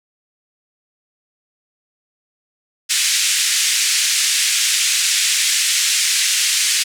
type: band-pass noise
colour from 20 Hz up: white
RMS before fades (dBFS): -17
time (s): 2.89-6.84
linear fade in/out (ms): 20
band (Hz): 1900 to 8700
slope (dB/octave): 24
effects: none